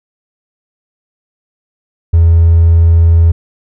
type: tone with hard clipping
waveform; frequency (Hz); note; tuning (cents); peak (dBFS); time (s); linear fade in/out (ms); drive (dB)
triangle; 83.4; E2; +21; -4; 2.13-3.32; 10; 4
effects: none